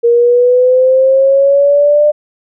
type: exponential sweep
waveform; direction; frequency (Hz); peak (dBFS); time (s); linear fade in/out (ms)
sine; up; 468.2 to 600; -5; 0.03-2.12; 20
effects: none